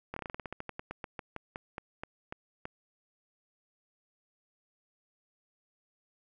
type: slowing click train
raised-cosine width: 0.5 ms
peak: -23 dBFS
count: 22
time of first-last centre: 0.14-2.654 s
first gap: 24 ms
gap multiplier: 1.14
effects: none